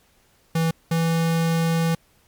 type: tone pair in turn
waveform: square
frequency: 163.8 / 165.03 Hz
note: E3 / E3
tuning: -11 / +2 cents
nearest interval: unison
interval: 13 cents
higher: second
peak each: -19 dBFS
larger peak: neither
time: 0.55-0.71 / 0.91-1.95 s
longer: second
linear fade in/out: 5 ms
effects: pink hiss -60 dBFS RMS until 2.27 s + MP3 96 kbps